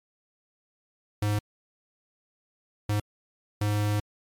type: tone bursts at uneven times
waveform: square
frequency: 104.3 Hz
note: G#2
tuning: 8 cents sharp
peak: -24 dBFS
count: 3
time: 1.22-1.39 / 2.89-3 / 3.61-4 s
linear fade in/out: 5 ms
effects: MP3 96 kbps